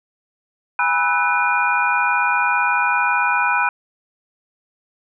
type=tone cluster; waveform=sine; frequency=821 / 979 / 1307 / 1492 / 2437 Hz; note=G#5 / B5 / E6 / F#6 / D#7; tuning=-20 / -15 / -15 / +14 / -37 cents; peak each=-24 / -20 / -24 / -20 / -22 dBFS; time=0.79-3.69 s; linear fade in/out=2 ms; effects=none